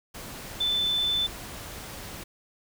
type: tone in noise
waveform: sine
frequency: 3520 Hz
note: A7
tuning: in tune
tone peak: -23 dBFS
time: 0.6-1.27 s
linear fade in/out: 10 ms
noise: pink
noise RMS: -40 dBFS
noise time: 0.14-2.24 s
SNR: +14 dB
effects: none